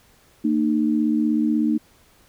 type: tone pair together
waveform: sine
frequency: 228 / 304.3 Hz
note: A#3 / D#4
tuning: -38 / -38 cents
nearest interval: perfect fourth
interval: 500 cents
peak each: -20 dBFS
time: 0.44-1.78 s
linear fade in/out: 10 ms
effects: pink hiss -56 dBFS RMS until 2.28 s